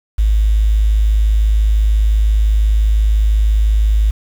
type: tone with quantisation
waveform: sine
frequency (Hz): 52.9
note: G#1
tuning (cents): +33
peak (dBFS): -9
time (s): 0.18-4.11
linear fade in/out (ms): 10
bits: 6
effects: none